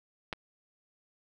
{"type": "clicks", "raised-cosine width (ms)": 0.3, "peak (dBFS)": [-17, -30], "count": 2, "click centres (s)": [0.328, 0.334], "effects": []}